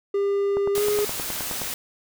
triangle tone with pitch glide, 400 to 416.3 Hz, G4 to G#4, +35 to +4 cents, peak -18 dBFS, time 0.14-1.05 s, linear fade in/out 5 ms, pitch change +69 cents, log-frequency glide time 0.73-0.83 s
click train, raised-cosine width 1 ms, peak -17 dBFS, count 11, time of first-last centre 0.57-1.617 s, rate 9.55 Hz
white noise, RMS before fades -30 dBFS, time 0.75-1.74 s, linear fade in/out 2 ms
effects none

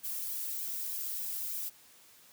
violet noise with flanger, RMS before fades -37 dBFS, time 0.03-1.7 s, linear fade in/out 20 ms, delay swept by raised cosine 1.2 to 2.3 ms, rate 3.3 Hz, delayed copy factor +0.85, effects white hiss -59 dBFS RMS until 2.32 s + high-pass 80 Hz 12 dB/octave

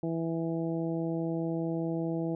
harmonic tone, 164.81 Hz, E3, in tune, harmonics 1 / 2 / 3 / 4 / 5, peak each -33 / -32 / -38 / -40 / -47 dBFS, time 0.03-2.35 s, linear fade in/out 2 ms, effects none

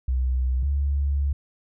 sine tone pair in turn, 63.7 / 70.47 Hz, C2 / C#2, -46 / +29 cents, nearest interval major second, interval 175 cents, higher second, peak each -20 dBFS, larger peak neither, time 0.08-0.63 / 0.63-1.33 s, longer second, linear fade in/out 5 ms, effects none

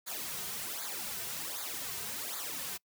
white noise with flanger, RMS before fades -39 dBFS, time 0.06-2.78 s, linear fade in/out 20 ms, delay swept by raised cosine 0.35 to 3.65 ms, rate 1.3 Hz, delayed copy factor -0.8, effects noise-tail reverb RT60 0.1 s tail -25 dB re dry

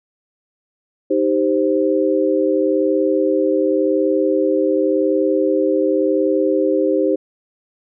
sine chord, C minor, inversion first, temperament equal, 311.1 / 392 / 523.3 Hz, Eb4 / G4 / C5, 0 / 0 / 0 cents, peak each -18 dBFS, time 1.1-7.16 s, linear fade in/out 10 ms, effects none

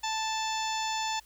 harmonic tone, 880 Hz, A5, in tune, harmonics 1 / 2 / 3 / 4 / 5 / 6 / 7 / 8, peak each -31 / -40 / -39 / -38 / -42 / -41 / -45 / -41 dBFS, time 0.03-1.2 s, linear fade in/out 10 ms, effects added 50 Hz sine -60 dBFS peak until 1.25 s + white hiss -60 dBFS RMS until 1.25 s

